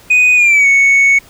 sine tone with pitch glide, 2489 to 2217 Hz, D#7 to C#7, 0 to 0 cents, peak -3 dBFS, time 0.1-1.19 s, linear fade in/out 10 ms, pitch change -200 cents, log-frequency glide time 0.35-0.67 s, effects tanh soft clip ceiling -5 dBFS + pink hiss -42 dBFS RMS until 1.29 s

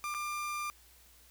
30% pulse tone with dropouts, 1194 Hz, D6, 28 cents sharp, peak -32 dBFS, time 0.04-0.7 s, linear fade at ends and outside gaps 0 ms, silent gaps 0.141-0.147 s, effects added 60 Hz sine -63 dBFS peak until 1.3 s + white hiss -61 dBFS RMS until 1.3 s

